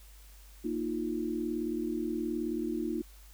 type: chord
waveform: sine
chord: Bb suspended fourth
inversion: none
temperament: just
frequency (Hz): 233.1 / 310.8 / 349.6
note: Bb3 / Eb4 / F4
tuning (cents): 0 / -2 / +2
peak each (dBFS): -36 / -34 / -35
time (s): 0.64-3.02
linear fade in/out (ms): 10
effects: added 50 Hz sine -51 dBFS peak until 3.33 s + white hiss -59 dBFS RMS until 3.33 s